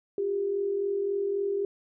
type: tone pair together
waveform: sine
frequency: 356.6 / 400.3 Hz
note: F4 / G4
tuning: +36 / +36 cents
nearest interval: major second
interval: 200 cents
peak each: -35 / -26 dBFS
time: 0.18-1.65 s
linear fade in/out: 2 ms
effects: none